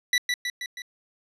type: tone with echo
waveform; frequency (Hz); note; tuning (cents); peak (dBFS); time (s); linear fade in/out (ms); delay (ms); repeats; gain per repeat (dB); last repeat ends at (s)
25% pulse; 1964; B6; -10; -15; 0.13-0.18; 2; 160; 4; -4; 0.82
effects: low-pass 9000 Hz 12 dB/octave